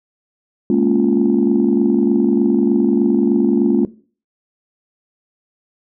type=chord; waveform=sine; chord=Bb minor seventh; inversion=third; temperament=just; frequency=209.8 / 233.1 / 279.7 / 349.6 Hz; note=Ab3 / Bb3 / Db4 / F4; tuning=+18 / 0 / +16 / +2 cents; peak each=-16 dBFS; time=0.7-3.85 s; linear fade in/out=2 ms; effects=noise-tail reverb RT60 0.4 s tail -18 dB re dry + tanh soft clip ceiling -4 dBFS